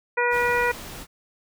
harmonic tone, 483.9 Hz, B4, 35 cents flat, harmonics 1 / 2 / 3 / 4 / 5, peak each -24 / -25 / -26 / -26 / -29 dBFS, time 0.17-0.72 s, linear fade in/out 10 ms
pink noise, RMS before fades -38 dBFS, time 0.3-1.07 s, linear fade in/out 50 ms
effects none

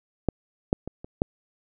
clicks, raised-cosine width 2 ms, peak -8 / -6 / -20 / -25 / -8 dBFS, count 5, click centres 0.287 / 0.729 / 0.876 / 1.045 / 1.219 s, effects none

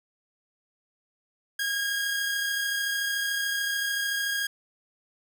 sawtooth tone pair together, 1600 / 1633.6 Hz, G6 / G#6, +35 / -29 cents, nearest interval unison, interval 36 cents, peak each -34 / -23 dBFS, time 1.59-4.47 s, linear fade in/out 5 ms, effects none

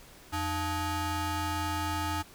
25% pulse ring-modulated tone, 392 Hz, G4, in tune, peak -23 dBFS, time 0.32-2.23 s, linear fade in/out 20 ms, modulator 478 Hz, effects pink hiss -53 dBFS RMS until 2.34 s

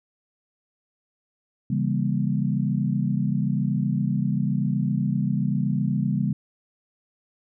sine chord, C# diminished seventh, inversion none, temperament just, 138.59 / 166.31 / 199.57 / 239.5 Hz, C#3 / E3 / G3 / Bb3, 0 / +16 / +31 / +47 cents, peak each -25 / -28 / -25 / -29 dBFS, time 1.7-6.33 s, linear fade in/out 5 ms, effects none

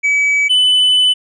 triangle tone pair in turn, 2284 / 3004 Hz, D7 / F#7, -49 / +26 cents, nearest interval perfect fourth, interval 475 cents, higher second, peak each -9 / -7 dBFS, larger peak second, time 0.03-0.49 / 0.49-1.14 s, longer second, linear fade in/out 20 ms, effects resampled to 22050 Hz

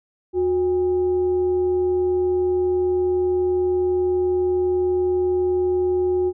sine tone with frequency modulation, 364.7 Hz, F#4, 25 cents flat, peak -17 dBFS, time 0.33-6.33 s, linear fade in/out 50 ms, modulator 444 Hz, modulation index 0.25, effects none

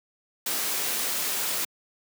white noise, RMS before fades -28 dBFS, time 0.46-1.65 s, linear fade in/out 5 ms, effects high-pass 200 Hz 12 dB/octave

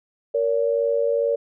sine tone pair together, 466.2 / 568.4 Hz, A#4 / C#5, 0 / +43 cents, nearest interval minor third, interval 343 cents, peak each -21 dBFS, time 0.34-1.36 s, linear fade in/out 10 ms, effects none

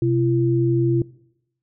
sine tone pair together, 127.68 / 339.3 Hz, C3 / F4, -42 / -50 cents, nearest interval octave + perfect fourth, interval 1692 cents, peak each -19 dBFS, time 0.02-1.02 s, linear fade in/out 2 ms, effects noise-tail reverb RT60 0.8 s tail -21 dB re dry

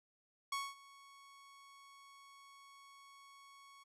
sawtooth tone with ADSR envelope, 1108.7 Hz, C#6, in tune, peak -32 dBFS, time 0.52-3.84 s, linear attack 5 ms, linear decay 220 ms, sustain -22 dB, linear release 17 ms, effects low-pass 11000 Hz 12 dB/octave

